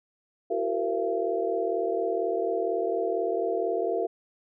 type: tone cluster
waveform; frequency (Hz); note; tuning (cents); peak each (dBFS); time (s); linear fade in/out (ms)
sine; 338.8 / 378.8 / 456.8 / 501 / 679; E4 / F#4 / A#4 / B4 / F5; +48 / +41 / -35 / +25 / -49; -34 / -30 / -29 / -37 / -30; 0.5-4.07; 10
effects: none